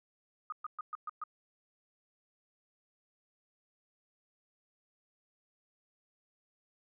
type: tone bursts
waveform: sine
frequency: 1240 Hz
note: D#6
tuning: 6 cents flat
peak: -36 dBFS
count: 6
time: 0.5-1.238 s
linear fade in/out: 2 ms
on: 23 ms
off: 120 ms
effects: none